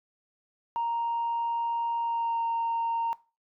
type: tone with pitch glide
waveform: sine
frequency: 932.3 to 922.7 Hz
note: A#5 to A#5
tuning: 0 to -18 cents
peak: -25 dBFS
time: 0.76-3.13 s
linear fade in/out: 0 ms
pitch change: -18 cents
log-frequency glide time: 1.99-2.42 s
effects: noise-tail reverb RT60 0.3 s tail -20 dB re dry + tanh soft clip ceiling -23 dBFS